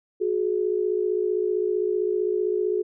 sine tone pair together, 366.5 / 422 Hz, F#4 / G#4, -16 / +28 cents, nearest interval major second, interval 244 cents, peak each -24 dBFS, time 0.2-2.83 s, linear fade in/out 20 ms, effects none

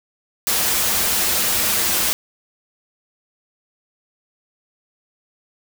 white noise with comb filter, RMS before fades -19 dBFS, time 0.47-2.13 s, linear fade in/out 0 ms, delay 7.2 ms, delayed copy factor -0.55, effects none

